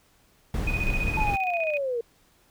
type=noise; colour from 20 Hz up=brown; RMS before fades=-27 dBFS; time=0.54-1.36 s; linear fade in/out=2 ms
type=tone with tremolo; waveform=sine; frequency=2489 Hz; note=D#7; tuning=in tune; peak=-26 dBFS; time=0.67-1.78 s; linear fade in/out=5 ms; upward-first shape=square; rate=15 Hz; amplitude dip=65%
type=linear sweep; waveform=sine; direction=down; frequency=882 to 454.7 Hz; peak=-25 dBFS; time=1.17-2.01 s; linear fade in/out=5 ms
effects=pink hiss -62 dBFS RMS until 2.5 s